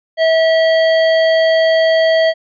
square tone, 648 Hz, E5, 30 cents flat, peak -10 dBFS, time 0.17-2.34 s, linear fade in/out 50 ms, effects resampled to 11025 Hz

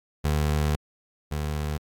25% pulse tone pair in turn, 75 / 75 Hz, D2 / D2, +37 / +37 cents, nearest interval unison, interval 0 cents, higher neither, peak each -18 / -23 dBFS, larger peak first, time 0.24-0.76 / 1.31-1.78 s, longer first, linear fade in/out 10 ms, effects AAC 64 kbps

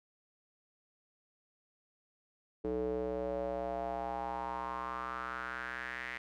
square tone with band-pass filter sweep, 62.3 Hz, B1, 16 cents sharp, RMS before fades -38 dBFS, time 2.64-6.18 s, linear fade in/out 5 ms, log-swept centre 400 to 2000 Hz, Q 4.6, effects none

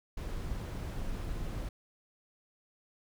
brown noise, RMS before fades -37 dBFS, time 0.17-1.69 s, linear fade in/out 5 ms, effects none

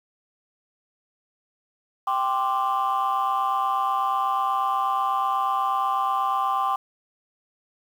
sine chord, G suspended fourth, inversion none, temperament equal, 784 / 1046.5 / 1174.7 Hz, G5 / C6 / D6, 0 / 0 / 0 cents, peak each -24 dBFS, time 2.07-6.76 s, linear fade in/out 5 ms, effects tanh soft clip ceiling -16 dBFS + 8-bit

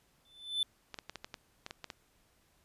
triangle tone with exponential growth, 3519 Hz, A7, in tune, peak -25 dBFS, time 0.25-0.63 s, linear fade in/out 2 ms, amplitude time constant 81 ms
clicks, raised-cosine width 0.2 ms, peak -24 dBFS, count 10, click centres 0.943 / 0.988 / 1.096 / 1.157 / 1.245 / 1.342 / 1.664 / 1.709 / 1.843 / 1.902 s
effects pink hiss -70 dBFS RMS until 2.64 s + resampled to 32000 Hz

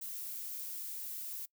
violet noise, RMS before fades -42 dBFS, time 0.01-1.46 s, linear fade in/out 10 ms, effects noise-tail reverb RT60 0.1 s tail -23 dB re dry

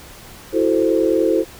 sine chord, F# half-diminished seventh, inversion third, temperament equal, 329.6 / 370 / 440 / 523.3 Hz, E4 / F#4 / A4 / C5, 0 / 0 / 0 / 0 cents, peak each -18 / -20 / -19 / -20 dBFS, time 0.52-1.45 s, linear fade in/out 50 ms, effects pink hiss -40 dBFS RMS until 1.59 s

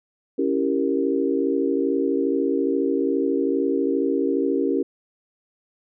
sine chord, C# diminished seventh, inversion none, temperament equal, 277.2 / 329.6 / 392 / 466.2 Hz, C#4 / E4 / G4 / Bb4, 0 / 0 / 0 / 0 cents, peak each -23 / -26 / -24 / -26 dBFS, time 0.38-4.83 s, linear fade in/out 10 ms, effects none

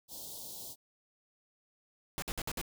white band-stop noise, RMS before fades -45 dBFS, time 0.08-0.76 s, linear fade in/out 50 ms, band 910 to 3400 Hz, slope 48 dB/octave
pink noise bursts, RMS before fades -37 dBFS, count 5, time 2.18-2.614 s, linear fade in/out 0 ms, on 42 ms, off 56 ms
effects none

